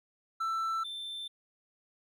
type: tone pair in turn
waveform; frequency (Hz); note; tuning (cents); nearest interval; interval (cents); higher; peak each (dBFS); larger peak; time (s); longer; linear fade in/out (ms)
triangle; 1331 / 3553; E6 / A7; +16 / +16; octave + perfect fourth; 1700; second; -28 / -36; first; 0.4-0.84 / 0.84-1.28; neither; 10
effects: none